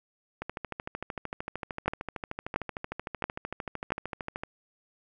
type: two click trains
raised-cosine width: 0.5 ms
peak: -19 / -11 dBFS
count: 54 / 4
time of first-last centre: 0.42-4.435 / 1.88-3.921 s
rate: 13.2 / 1.47 Hz
effects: none